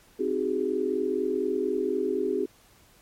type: chord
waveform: sine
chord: Ab dominant seventh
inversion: first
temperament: equal with one note detuned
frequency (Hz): 261.6 / 311.1 / 375.2 / 415.3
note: C4 / Eb4 / Gb4 / Ab4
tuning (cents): 0 / 0 / +24 / 0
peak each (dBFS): -32 / -33 / -28 / -28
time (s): 0.19-2.46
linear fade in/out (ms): 10
effects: pink hiss -58 dBFS RMS until 3.01 s + MP3 64 kbps